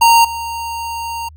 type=tone with level steps; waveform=square; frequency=926 Hz; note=A#5; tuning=12 cents flat; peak=-7 / -22 dBFS; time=0.01-1.29 s; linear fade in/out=10 ms; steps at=0.24 s; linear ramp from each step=10 ms; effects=added 77 Hz sine -37 dBFS peak until 1.36 s